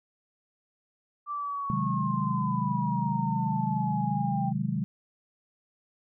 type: exponential sweep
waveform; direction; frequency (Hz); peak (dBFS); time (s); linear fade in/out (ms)
sine; down; 1176 to 784; -30; 1.26-4.53; 50
type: chord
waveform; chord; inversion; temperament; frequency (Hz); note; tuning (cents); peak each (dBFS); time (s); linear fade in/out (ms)
sine; Ab dominant seventh; first; equal; 130.81 / 155.56 / 185 / 207.7; C3 / Eb3 / Gb3 / Ab3; 0 / 0 / 0 / 0; -32; 1.7-4.84; 0
effects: none